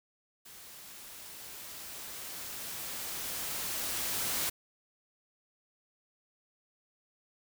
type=noise with level ramp; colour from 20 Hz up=white; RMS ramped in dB=-51 to -32 dBFS; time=0.45-4.5 s; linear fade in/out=10 ms; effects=none